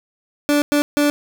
30% pulse tone bursts at uneven times, 291.7 Hz, D4, 12 cents flat, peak -11 dBFS, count 3, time 0.49-0.62 / 0.72-0.82 / 0.97-1.1 s, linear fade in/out 0 ms, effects none

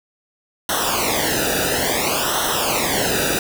pink noise with flanger, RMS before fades -20 dBFS, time 0.69-3.39 s, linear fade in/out 2 ms, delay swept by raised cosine 0.42 to 0.94 ms, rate 0.58 Hz, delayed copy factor -0.9, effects none

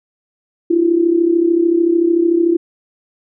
sine tone with amplitude modulation, 339 Hz, E4, 49 cents sharp, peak -7 dBFS, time 0.7-2.57 s, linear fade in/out 10 ms, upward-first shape sine, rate 33.5 Hz, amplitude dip 70%, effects none

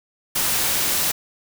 white noise, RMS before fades -21 dBFS, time 0.35-1.12 s, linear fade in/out 10 ms, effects none

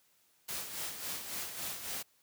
white noise with tremolo, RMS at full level -38 dBFS, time 0.48-2.03 s, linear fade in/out 10 ms, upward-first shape sine, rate 3.6 Hz, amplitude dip 55%, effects white hiss -70 dBFS RMS until 2.22 s + high-pass 60 Hz 12 dB/octave

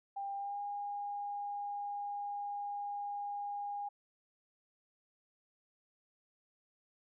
sine tone with pitch glide, 796 to 814.6 Hz, G5 to G#5, +26 to -34 cents, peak -37 dBFS, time 0.16-3.89 s, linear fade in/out 10 ms, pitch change +40 cents, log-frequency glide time 0.35-0.6 s, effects none

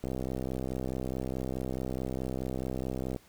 click train, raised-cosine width 2 ms, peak -21 dBFS, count 203, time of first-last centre 0.04-3.162 s, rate 64.7 Hz, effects pink hiss -60 dBFS RMS until 3.28 s

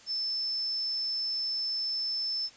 sine tone, 5274 Hz, E8, in tune, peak -29 dBFS, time 0.06-2.5 s, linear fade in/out 50 ms, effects white hiss -54 dBFS RMS until 2.56 s + resampled to 16000 Hz

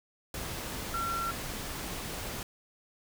sine tone in noise, 1361 Hz, F6, 45 cents flat, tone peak -31 dBFS, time 0.94-1.31 s, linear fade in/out 2 ms, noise pink, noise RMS -38 dBFS, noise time 0.34-2.43 s, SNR +4 dB, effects none

